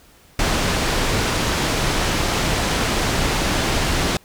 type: low-pass noise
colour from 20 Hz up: pink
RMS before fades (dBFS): -20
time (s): 0.39-4.17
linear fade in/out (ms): 2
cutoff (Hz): 6800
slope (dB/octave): 12
effects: pink hiss -51 dBFS RMS until 4.24 s